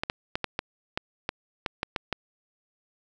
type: clicks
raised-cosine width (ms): 0.3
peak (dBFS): -11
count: 11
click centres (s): 0.035 / 0.099 / 0.355 / 0.443 / 0.591 / 0.975 / 1.291 / 1.662 / 1.831 / 1.962 / 2.127
effects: none